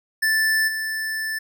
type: tone with level steps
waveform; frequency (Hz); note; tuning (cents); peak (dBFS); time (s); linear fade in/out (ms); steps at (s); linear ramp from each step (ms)
square; 1760; A6; 0; -18 / -25; 0.22-1.39; 10; 0.67; 20
effects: none